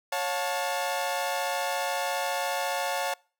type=chord; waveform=sawtooth; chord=Db augmented; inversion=none; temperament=equal with one note detuned; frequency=554.4 / 714.4 / 880 Hz; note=Db5 / F5 / A5; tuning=0 / +39 / 0 cents; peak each=-28 dBFS; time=0.12-3.14 s; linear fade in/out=5 ms; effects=noise-tail reverb RT60 0.4 s tail -26 dB re dry